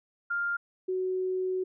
sine tone pair in turn, 1400 / 371.8 Hz, F6 / F#4, +4 / +8 cents, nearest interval octave + major seventh, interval 2296 cents, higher first, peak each -27 dBFS, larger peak neither, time 0.3-0.57 / 0.88-1.64 s, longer second, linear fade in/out 10 ms, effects none

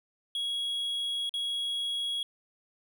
triangle tone with dropouts, 3322 Hz, G#7, in tune, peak -28 dBFS, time 0.35-2.23 s, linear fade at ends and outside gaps 2 ms, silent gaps 1.294-1.339 s, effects none

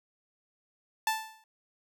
sawtooth tone with exponential decay, 880 Hz, A5, in tune, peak -20 dBFS, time 1.07-1.44 s, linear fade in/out 2 ms, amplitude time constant 80 ms, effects none

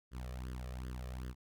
sawtooth tone with flanger, 62.8 Hz, B1, 30 cents sharp, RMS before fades -43 dBFS, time 0.11-1.35 s, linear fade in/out 50 ms, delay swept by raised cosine 0.61 to 1.71 ms, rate 2.6 Hz, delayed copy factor +0.85, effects none

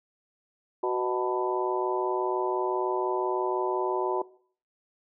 harmonic tone with a mistuned harmonic, 124.1 Hz, B2, 9 cents sharp, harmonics 3 / 4 / 5 / 6 / 7 / 8, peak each -27 / -36 / -34 / -38 / -33 / -33 dBFS, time 0.83-4.22 s, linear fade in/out 5 ms, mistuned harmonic 7, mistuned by +36 cents, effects noise-tail reverb RT60 0.5 s tail -20 dB re dry

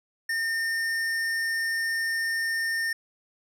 triangle tone with hard clipping, 1817 Hz, A#6, 45 cents flat, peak -27 dBFS, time 0.29-2.93 s, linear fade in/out 5 ms, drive 16 dB, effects none

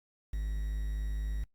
triangle tone with quantisation, 51.91 Hz, G#1, in tune, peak -29 dBFS, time 0.33-1.44 s, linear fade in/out 5 ms, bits 9, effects noise-tail reverb RT60 0.1 s tail -25 dB re dry + Opus 48 kbps

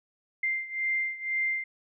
sine beating tone pair, 2093 / 2095 Hz, C7 / C7, 0 / +2 cents, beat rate 2 Hz, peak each -29 / -32 dBFS, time 0.43-1.64 s, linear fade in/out 5 ms, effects none

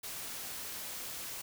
white noise, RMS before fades -42 dBFS, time 0.03-1.42 s, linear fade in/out 10 ms, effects none

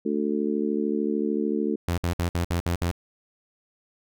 harmonic tone, 73.42 Hz, D2, in tune, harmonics 3 / 4 / 5 / 6, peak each -27 / -28 / -29 / -30 dBFS, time 0.05-1.76 s, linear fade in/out 10 ms
sawtooth tone bursts, 86.2 Hz, F2, 22 cents flat, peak -19 dBFS, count 7, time 1.88-2.913 s, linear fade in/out 0 ms, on 97 ms, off 59 ms
effects none

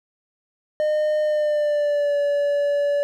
triangle tone with pitch glide, 609 to 574.8 Hz, D#5 to D5, -37 to -37 cents, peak -16 dBFS, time 0.8-3.03 s, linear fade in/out 0 ms, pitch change -100 cents, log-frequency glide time 1.22-2.17 s, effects none

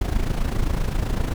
brown noise with amplitude modulation, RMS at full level -19 dBFS, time 0.01-1.34 s, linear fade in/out 5 ms, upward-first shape sine, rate 27.7 Hz, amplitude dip 70%, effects none

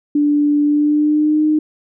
sine tone with pitch glide, 293 to 306.5 Hz, D4 to D#4, -4 to -26 cents, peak -11 dBFS, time 0.15-1.59 s, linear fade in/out 5 ms, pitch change +78 cents, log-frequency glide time 0.63-1.44 s, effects none

